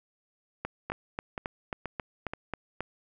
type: two click trains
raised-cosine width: 0.5 ms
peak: -19 / -17 dBFS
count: 4 / 9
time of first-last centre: 0.9-2.335 / 0.65-2.806 s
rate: 2.09 / 3.71 Hz
effects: none